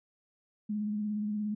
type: tone with vibrato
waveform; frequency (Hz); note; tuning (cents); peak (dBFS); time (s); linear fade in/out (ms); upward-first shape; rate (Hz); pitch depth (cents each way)
sine; 210; G#3; +19; -30; 0.69-1.55; 10; sine; 17; 30
effects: none